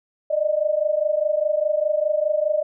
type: tone pair together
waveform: sine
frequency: 595.1 / 620 Hz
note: D5 / D#5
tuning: +23 / -6 cents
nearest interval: minor second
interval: 71 cents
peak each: -21 dBFS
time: 0.3-2.63 s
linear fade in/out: 10 ms
effects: none